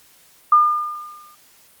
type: tone with exponential decay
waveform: sine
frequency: 1208 Hz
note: D6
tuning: 48 cents sharp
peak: -7 dBFS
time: 0.52-1.35 s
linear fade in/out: 5 ms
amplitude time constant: 180 ms
effects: white hiss -52 dBFS RMS until 1.8 s + Opus 48 kbps